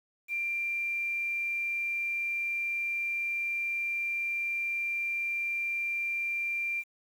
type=tone with quantisation; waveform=sine; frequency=2373 Hz; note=D7; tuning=17 cents sharp; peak=-29 dBFS; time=0.28-6.84 s; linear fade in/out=50 ms; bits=9; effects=none